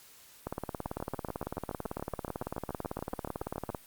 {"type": "two click trains", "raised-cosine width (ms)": 1, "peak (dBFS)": [-20, -22], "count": [60, 21], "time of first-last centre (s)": [[0.47, 3.748], [0.86, 3.701]], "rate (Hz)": [18, 7.04], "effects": ["white hiss -56 dBFS RMS until 3.86 s", "Opus 48 kbps"]}